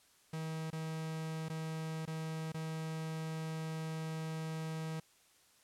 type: tone with dropouts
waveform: 45% pulse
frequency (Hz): 159.4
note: D#3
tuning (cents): +42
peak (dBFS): -38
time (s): 0.33-5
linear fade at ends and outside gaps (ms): 5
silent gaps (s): 0.704-0.728 / 1.486-1.498 / 2.055-2.075 / 2.521-2.543
effects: white hiss -67 dBFS RMS until 5.63 s + low-pass 11000 Hz 12 dB/octave